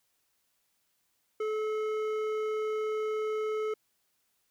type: tone with hard clipping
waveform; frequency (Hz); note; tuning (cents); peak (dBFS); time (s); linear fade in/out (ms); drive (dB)
sine; 431.6; A4; -33; -31; 1.4-3.74; 5; 10
effects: white hiss -75 dBFS RMS until 4.5 s